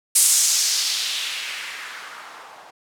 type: noise with low-pass filter sweep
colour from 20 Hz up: violet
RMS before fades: -23 dBFS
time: 0.15-2.71 s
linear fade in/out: 10 ms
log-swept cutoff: 9200 to 750 Hz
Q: 1.7
effects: none